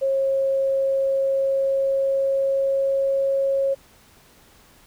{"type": "tone with pitch glide", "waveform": "sine", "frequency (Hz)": [541, 545.7], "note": ["C#5", "C#5"], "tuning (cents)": [-42, -27], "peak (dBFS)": -18, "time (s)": [0.01, 3.75], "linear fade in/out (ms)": 20, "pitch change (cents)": 15, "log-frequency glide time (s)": [0.66, 3.33], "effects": ["pink hiss -53 dBFS RMS until 4.86 s"]}